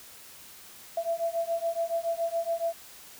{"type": "beating tone pair", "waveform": "sine", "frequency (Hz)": [667, 674.1], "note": ["E5", "E5"], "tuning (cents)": [20, 39], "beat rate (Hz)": 7.1, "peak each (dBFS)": -30, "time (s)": [0.97, 2.73], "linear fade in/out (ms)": 5, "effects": ["white hiss -49 dBFS RMS until 3.19 s"]}